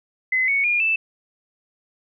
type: tone with pitch steps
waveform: sine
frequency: 2037 / 2221 / 2422 / 2642 Hz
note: C7 / C#7 / D#7 / E7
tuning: -47 / +3 / -47 / +3 cents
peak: -17 dBFS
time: 0.32-0.96 s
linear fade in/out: 5 ms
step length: 160 ms
effects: none